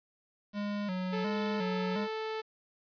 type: tone with vibrato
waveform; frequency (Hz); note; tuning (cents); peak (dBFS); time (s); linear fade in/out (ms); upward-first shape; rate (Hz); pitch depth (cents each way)
square; 194.4; G3; -14; -33; 0.53-2.08; 50; square; 1.4; 94
type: tone with pitch glide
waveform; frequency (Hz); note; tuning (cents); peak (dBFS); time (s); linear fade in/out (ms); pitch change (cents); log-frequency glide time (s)
sawtooth; 435.7 to 438.7; A4 to A4; -17 to -5; -30; 1.12-2.42; 20; +12; 1.35-1.97
effects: resampled to 11025 Hz + 10-bit